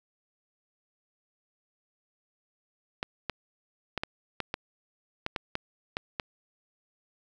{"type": "clicks", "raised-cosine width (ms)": 0.3, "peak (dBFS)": -14, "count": 11, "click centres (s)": [3.029, 3.297, 3.977, 4.035, 4.403, 4.541, 5.264, 5.362, 5.554, 5.969, 6.198], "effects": ["9-bit"]}